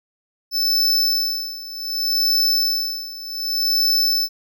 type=tone with tremolo; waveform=square; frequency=5274 Hz; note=E8; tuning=in tune; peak=-15 dBFS; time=0.51-4.29 s; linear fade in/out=50 ms; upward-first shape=sine; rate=0.66 Hz; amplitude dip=85%; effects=none